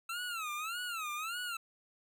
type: tone with vibrato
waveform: 25% pulse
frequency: 1324 Hz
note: E6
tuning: 7 cents sharp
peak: -33 dBFS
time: 0.09-1.57 s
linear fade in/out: 5 ms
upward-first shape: sine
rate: 1.7 Hz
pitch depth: 180 cents each way
effects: none